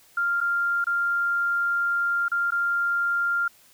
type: tone with dropouts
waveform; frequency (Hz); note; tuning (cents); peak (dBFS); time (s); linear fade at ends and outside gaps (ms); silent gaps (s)
sine; 1395; F6; -2; -21; 0.17-3.48; 5; 0.405-0.411 / 0.843-0.868 / 2.283-2.316 / 2.506-2.52
effects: white hiss -56 dBFS RMS until 3.73 s